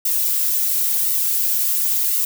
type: noise with flanger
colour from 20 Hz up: violet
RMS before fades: -19 dBFS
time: 0.05-2.25 s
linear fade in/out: 5 ms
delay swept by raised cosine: 1.2 to 4.8 ms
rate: 0.95 Hz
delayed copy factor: -0.65
effects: none

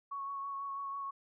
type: tone with vibrato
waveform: sine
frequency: 1108.7 Hz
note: C#6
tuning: in tune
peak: -37 dBFS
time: 0.11-1.11 s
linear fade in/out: 10 ms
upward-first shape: sine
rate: 6.1 Hz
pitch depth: 17 cents each way
effects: none

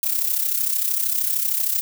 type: noise with amplitude modulation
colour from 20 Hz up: violet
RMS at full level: -19 dBFS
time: 0.03-1.81 s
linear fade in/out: 0 ms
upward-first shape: sine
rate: 33.1 Hz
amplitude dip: 65%
effects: none

